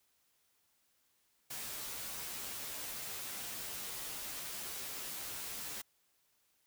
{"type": "noise with comb filter", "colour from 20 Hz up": "white", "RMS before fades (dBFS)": -43, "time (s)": [1.5, 5.82], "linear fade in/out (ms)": 10, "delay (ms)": 12, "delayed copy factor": -0.7, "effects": ["white hiss -75 dBFS RMS until 6.66 s"]}